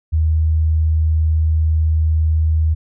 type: tone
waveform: sine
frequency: 79 Hz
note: D#2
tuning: 27 cents sharp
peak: -12 dBFS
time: 0.12-2.75 s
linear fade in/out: 20 ms
effects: none